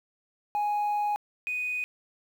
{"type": "tone pair in turn", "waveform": "sine", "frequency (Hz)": [830.6, 2489], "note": ["G#5", "D#7"], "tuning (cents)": [0, 0], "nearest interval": "octave + perfect fifth", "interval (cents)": 1900, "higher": "second", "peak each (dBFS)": [-22, -27], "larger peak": "first", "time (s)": [[0.55, 1.16], [1.47, 1.84]], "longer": "first", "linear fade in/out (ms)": 0, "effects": ["tanh soft clip ceiling -24 dBFS", "9-bit"]}